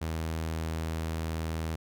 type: tone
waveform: sawtooth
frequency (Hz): 80.6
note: E2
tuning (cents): -38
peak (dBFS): -27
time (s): 0.01-1.76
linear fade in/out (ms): 10
effects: none